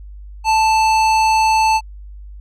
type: tone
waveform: square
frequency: 880 Hz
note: A5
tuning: in tune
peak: -12 dBFS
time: 0.44-1.81 s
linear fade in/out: 50 ms
effects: added 50 Hz sine -32 dBFS peak until 2.4 s + low-pass 7000 Hz 12 dB/octave